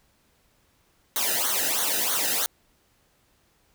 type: noise with flanger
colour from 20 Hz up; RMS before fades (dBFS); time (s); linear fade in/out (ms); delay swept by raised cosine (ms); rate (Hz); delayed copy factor
white; -25; 1.16-2.46; 0; 0.39 to 0.92; 3.1; -0.95
effects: pink hiss -65 dBFS RMS until 3.74 s